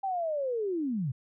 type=linear sweep; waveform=sine; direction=down; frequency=794 to 116.2 Hz; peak=-28 dBFS; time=0.03-1.12 s; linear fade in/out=10 ms; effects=none